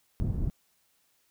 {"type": "low-pass noise", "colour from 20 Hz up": "pink", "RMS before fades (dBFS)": -29, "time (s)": [0.2, 0.5], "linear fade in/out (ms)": 0, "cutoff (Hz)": 180, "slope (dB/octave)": 12, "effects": ["white hiss -70 dBFS RMS until 1.3 s"]}